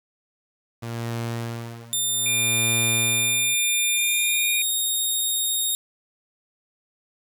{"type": "tone with tremolo", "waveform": "sawtooth", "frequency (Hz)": 116.54, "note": "A#2", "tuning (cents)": 0, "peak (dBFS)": -22, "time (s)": [0.82, 3.55], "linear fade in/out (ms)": 10, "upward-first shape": "sine", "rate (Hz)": 0.63, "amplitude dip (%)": 90}
{"type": "tone with pitch glide", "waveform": "10% pulse", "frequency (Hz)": [3600, 3714], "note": ["A7", "A#7"], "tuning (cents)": [39, -7], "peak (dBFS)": -15, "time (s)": [1.93, 5.75], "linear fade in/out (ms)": 0, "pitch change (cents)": 54, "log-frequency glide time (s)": [3.95, 4.54]}
{"type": "tone", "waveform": "sine", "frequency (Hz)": 2400, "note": "D7", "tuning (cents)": 37, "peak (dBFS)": -23, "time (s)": [2.26, 4.62], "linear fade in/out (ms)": 2}
{"effects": ["8-bit"]}